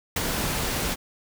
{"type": "noise with ADSR envelope", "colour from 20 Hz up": "pink", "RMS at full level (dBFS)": -23, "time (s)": [0.16, 0.96], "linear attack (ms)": 6, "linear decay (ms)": 23, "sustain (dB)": -4, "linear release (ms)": 35, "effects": []}